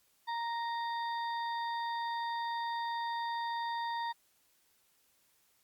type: harmonic tone with a mistuned harmonic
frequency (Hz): 932.3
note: A#5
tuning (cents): 0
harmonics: 1 / 2 / 4 / 5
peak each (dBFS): -34 / -43 / -47 / -52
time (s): 0.27-4.13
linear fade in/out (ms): 20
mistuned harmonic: 4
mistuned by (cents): -37
effects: white hiss -71 dBFS RMS until 5.63 s + Opus 48 kbps